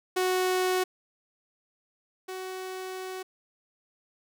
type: tone pair in turn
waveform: sawtooth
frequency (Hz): 369.2 / 373.9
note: F#4 / F#4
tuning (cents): -4 / +18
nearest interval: unison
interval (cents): 22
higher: second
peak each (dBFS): -20 / -31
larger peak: first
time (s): 0.16-0.84 / 2.28-3.23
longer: second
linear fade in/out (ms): 10
effects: none